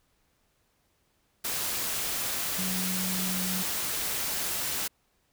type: tone in noise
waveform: sine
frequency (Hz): 185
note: F#3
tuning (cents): 0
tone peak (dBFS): -32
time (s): 2.58-3.63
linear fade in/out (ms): 10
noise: white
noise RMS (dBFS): -31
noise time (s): 1.44-4.88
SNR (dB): -4
effects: pink hiss -71 dBFS RMS until 5.32 s